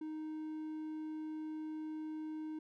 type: tone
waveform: triangle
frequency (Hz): 311.1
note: D#4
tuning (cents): 0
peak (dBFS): -38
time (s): 0.01-2.59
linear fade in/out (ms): 5
effects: none